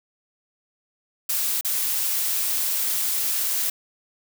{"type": "noise with dropouts", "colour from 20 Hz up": "blue", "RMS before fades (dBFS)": -24, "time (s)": [1.29, 3.7], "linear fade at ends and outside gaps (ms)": 5, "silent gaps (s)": [1.611, 1.647], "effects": []}